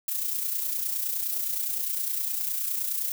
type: noise with amplitude modulation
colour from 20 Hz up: violet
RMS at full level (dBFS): -27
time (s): 0.08-3.12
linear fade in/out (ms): 2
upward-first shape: sine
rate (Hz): 29.7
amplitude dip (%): 50
effects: none